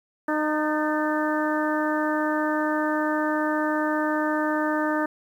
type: harmonic tone with a mistuned harmonic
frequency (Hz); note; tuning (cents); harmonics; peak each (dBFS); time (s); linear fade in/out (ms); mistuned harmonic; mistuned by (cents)
305.8; D#4; -30; 1 / 2 / 3 / 4 / 5 / 6; -25 / -28 / -30 / -31 / -32 / -33; 0.28-5.06; 5; 6; -55
effects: 9-bit